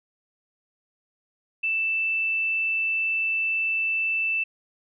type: tone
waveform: sine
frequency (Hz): 2651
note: E7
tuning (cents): +9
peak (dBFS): -22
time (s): 1.63-4.44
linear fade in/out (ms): 10
effects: none